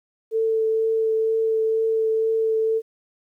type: tone with vibrato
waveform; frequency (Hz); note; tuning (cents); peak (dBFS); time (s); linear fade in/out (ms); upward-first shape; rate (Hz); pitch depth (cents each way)
sine; 444.4; A4; +17; -18; 0.31-2.82; 50; triangle; 2.1; 12
effects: 10-bit